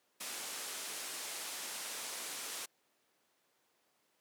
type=low-pass noise; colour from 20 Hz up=white; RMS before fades=-43 dBFS; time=0.2-2.66 s; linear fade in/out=10 ms; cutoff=11000 Hz; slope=24 dB/octave; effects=pink hiss -75 dBFS RMS until 4.2 s + high-pass 300 Hz 12 dB/octave